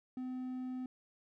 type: tone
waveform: triangle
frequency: 254.9 Hz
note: C4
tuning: 45 cents flat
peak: -36 dBFS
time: 0.17-0.86 s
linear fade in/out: 2 ms
effects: none